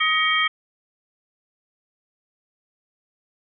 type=tone cluster; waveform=sine; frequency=1258 / 1892 / 2244 / 3193 Hz; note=D#6 / A#6 / C#7 / G7; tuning=+19 / +25 / +21 / +31 cents; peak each=-23 / -23 / -23 / -23 dBFS; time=0-0.48 s; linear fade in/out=10 ms; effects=none